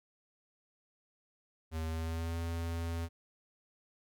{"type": "tone with pitch glide", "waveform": "square", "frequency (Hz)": [80.3, 83.66], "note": ["E2", "E2"], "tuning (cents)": [-45, 26], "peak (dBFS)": -35, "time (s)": [1.71, 3.09], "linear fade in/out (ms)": 50, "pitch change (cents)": 71, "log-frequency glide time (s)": [1.87, 2.38], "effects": []}